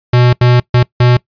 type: tone bursts at uneven times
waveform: square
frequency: 122.9 Hz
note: B2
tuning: 8 cents flat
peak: -6 dBFS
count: 4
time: 0.13-0.33 / 0.41-0.6 / 0.74-0.83 / 1-1.17 s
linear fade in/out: 5 ms
effects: noise-tail reverb RT60 0.1 s tail -22 dB re dry + resampled to 11025 Hz